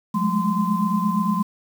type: tone cluster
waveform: sine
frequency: 179.6 / 205.6 / 214.2 / 1033 Hz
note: F3 / G#3 / A3 / C6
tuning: +49 / -17 / -46 / -22 cents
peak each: -24 dBFS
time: 0.14-1.43 s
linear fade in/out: 10 ms
effects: 7-bit